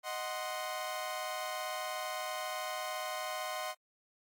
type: chord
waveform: sawtooth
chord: C diminished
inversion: first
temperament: equal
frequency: 622.3 / 740 / 1046.5 Hz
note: Eb5 / Gb5 / C6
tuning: 0 / 0 / 0 cents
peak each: -37 / -37 / -37 dBFS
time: 0.03-3.75 s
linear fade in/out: 50 ms
effects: AAC 64 kbps